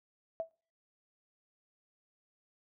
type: tone with exponential decay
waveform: sine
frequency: 656 Hz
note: E5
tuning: 9 cents flat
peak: -29 dBFS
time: 0.4-0.51 s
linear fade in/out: 0 ms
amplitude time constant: 22 ms
effects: noise-tail reverb RT60 0.4 s tail -26 dB re dry